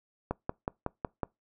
click train, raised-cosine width 1 ms, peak -16 dBFS, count 6, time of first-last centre 0.31-1.233 s, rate 5.42 Hz, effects noise-tail reverb RT60 0.2 s tail -25 dB re dry

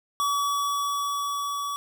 square tone with level ramp, 1139 Hz, C#6, 47 cents sharp, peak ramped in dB -23 to -29 dBFS, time 0.2-1.76 s, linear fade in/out 0 ms, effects none

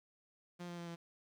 sawtooth tone with pitch steps, 175.7 / 173.48 / 171.29 / 169.13 Hz, F3 / F3 / F3 / E3, +11 / -11 / -33 / +45 cents, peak -40 dBFS, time 0.59-0.962 s, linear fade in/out 20 ms, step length 93 ms, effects low-pass 7000 Hz 12 dB/octave + 11-bit

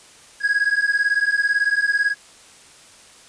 triangle beating tone pair, 1645 / 1663 Hz, G#6 / G#6, -17 / +2 cents, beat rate 18 Hz, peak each -18 dBFS, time 0.4-2.15 s, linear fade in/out 50 ms, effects white hiss -47 dBFS RMS until 3.28 s + resampled to 22050 Hz

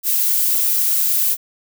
violet noise, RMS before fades -17 dBFS, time 0.03-1.37 s, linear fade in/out 50 ms, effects none

